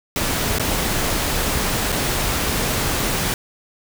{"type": "noise with dropouts", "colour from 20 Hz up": "pink", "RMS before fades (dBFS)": -21, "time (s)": [0.16, 3.34], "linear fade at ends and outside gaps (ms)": 1, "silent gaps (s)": [[0.585, 0.596], [1.921, 1.925]], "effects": []}